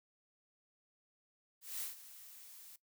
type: noise with ADSR envelope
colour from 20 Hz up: blue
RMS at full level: -40 dBFS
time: 1.61-2.76 s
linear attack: 200 ms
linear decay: 140 ms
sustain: -15 dB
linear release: 4 ms
effects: noise-tail reverb RT60 0.1 s tail -17 dB re dry